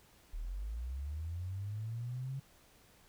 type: linear sweep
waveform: sine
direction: up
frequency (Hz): 36.17 to 137.3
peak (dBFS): -37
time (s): 0.33-2.4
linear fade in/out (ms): 10
effects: pink hiss -64 dBFS RMS until 3.08 s